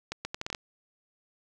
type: accelerating click train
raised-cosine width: 0.2 ms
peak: -16 dBFS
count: 8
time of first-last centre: 0.12-0.548 s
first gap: 130 ms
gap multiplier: 0.73
effects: none